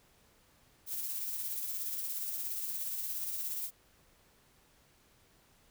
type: noise with tremolo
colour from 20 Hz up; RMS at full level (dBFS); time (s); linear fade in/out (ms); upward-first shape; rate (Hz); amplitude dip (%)
violet; -36; 0.86-3.71; 50; sine; 17; 35
effects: pink hiss -66 dBFS RMS until 5.7 s